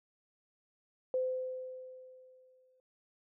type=tone with exponential decay; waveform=sine; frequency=513 Hz; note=C5; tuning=34 cents flat; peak=-28 dBFS; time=1.14-2.8 s; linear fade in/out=1 ms; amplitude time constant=360 ms; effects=none